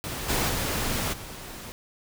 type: noise with level steps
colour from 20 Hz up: pink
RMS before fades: -33 / -25 / -28 / -40 dBFS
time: 0.04-1.72 s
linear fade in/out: 0 ms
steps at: 0.28 / 0.48 / 1.12 s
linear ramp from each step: 20 ms
effects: none